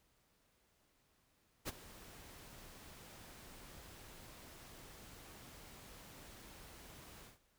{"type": "noise with ADSR envelope", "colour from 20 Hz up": "pink", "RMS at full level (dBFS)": -39, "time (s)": [1.65, 7.39], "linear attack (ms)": 32, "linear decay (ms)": 28, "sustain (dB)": -17, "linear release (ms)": 150, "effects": ["pink hiss -75 dBFS RMS until 7.58 s"]}